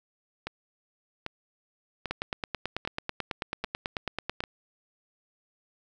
two click trains, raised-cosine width 0.3 ms, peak -14 / -17 dBFS, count 22 / 6, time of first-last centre 2.11-4.405 / 0.47-4.438 s, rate 9.15 / 1.26 Hz, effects none

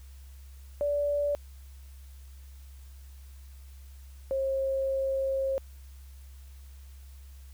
sine tone pair in turn, 579 / 537.5 Hz, D5 / C5, -25 / +47 cents, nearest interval minor second, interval 128 cents, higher first, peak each -25 / -26 dBFS, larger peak first, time 0.81-1.35 / 4.31-5.58 s, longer second, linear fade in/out 0 ms, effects added 67 Hz sine -45 dBFS peak until 7.53 s + white hiss -61 dBFS RMS until 7.53 s

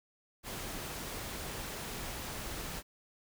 pink noise, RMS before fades -41 dBFS, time 0.43-2.83 s, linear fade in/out 50 ms, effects none

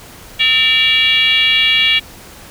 sine tone with frequency modulation, 2828 Hz, F7, 21 cents sharp, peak -9 dBFS, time 0.39-2 s, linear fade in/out 20 ms, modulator 516 Hz, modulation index 1.5, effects pink hiss -37 dBFS RMS until 2.5 s

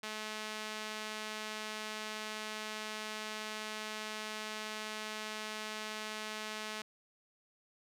sawtooth tone with band-pass filter, 215.2 Hz, A3, 38 cents flat, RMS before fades -42 dBFS, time 0.03-6.82 s, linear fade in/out 5 ms, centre 3300 Hz, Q 0.58, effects none

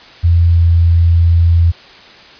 sine tone with pitch glide, 85 to 84.51 Hz, F2 to E2, -46 to +44 cents, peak -6 dBFS, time 0.23-1.72 s, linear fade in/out 20 ms, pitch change -10 cents, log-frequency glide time 0.53-0.58 s, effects white hiss -38 dBFS RMS until 2.39 s + resampled to 11025 Hz

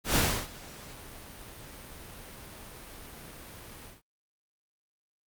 pink noise with ADSR envelope, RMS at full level -24 dBFS, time 0.04-4.02 s, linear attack 120 ms, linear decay 310 ms, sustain -22 dB, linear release 160 ms, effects Opus 48 kbps

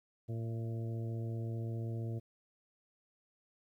harmonic tone with a mistuned harmonic, 114.4 Hz, A#2, 32 cents flat, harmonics 1 / 2 / 3 / 4 / 5 / 6, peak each -36 / -47 / -47 / -51 / -55 / -56 dBFS, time 0.28-2.2 s, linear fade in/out 20 ms, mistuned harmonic 6, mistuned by -35 cents, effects 12-bit

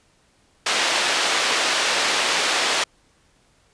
white band-pass noise, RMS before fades -21 dBFS, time 0.66-2.84 s, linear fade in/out 5 ms, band 390 to 4100 Hz, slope 12 dB/octave, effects pink hiss -60 dBFS RMS until 3.73 s + resampled to 22050 Hz

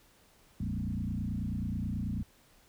sine tone with frequency modulation, 145.9 Hz, D3, 11 cents flat, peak -31 dBFS, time 0.6-2.23 s, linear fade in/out 5 ms, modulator 29.3 Hz, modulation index 3.2, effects pink hiss -63 dBFS RMS until 2.68 s

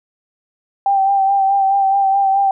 sine tone with vibrato, 784 Hz, G5, in tune, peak -11 dBFS, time 0.86-2.51 s, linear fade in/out 2 ms, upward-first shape sine, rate 4.7 Hz, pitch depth 29 cents each way, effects none

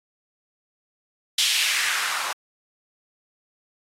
blue noise with band-pass filter sweep, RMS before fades -24 dBFS, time 1.38-2.33 s, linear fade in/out 5 ms, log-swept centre 3400 to 980 Hz, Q 1.9, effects low-pass 12000 Hz 12 dB/octave + AAC 48 kbps

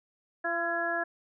harmonic tone with a mistuned harmonic, 340.3 Hz, F4, 45 cents flat, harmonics 1 / 2 / 3 / 4 / 5, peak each -38 / -32 / -40 / -37 / -31 dBFS, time 0.44-1.04 s, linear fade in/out 10 ms, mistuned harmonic 5, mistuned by -25 cents, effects none

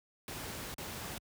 pink noise with dropouts, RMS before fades -42 dBFS, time 0.28-1.18 s, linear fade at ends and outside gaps 1 ms, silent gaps 0.742-0.782 s, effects high-pass 60 Hz 12 dB/octave

